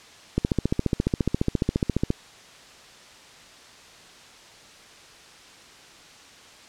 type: click train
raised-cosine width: 3 ms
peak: -8 dBFS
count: 26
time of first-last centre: 0.38-2.104 s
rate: 14.5 Hz
effects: white hiss -48 dBFS RMS until 6.68 s + low-pass 6000 Hz 12 dB/octave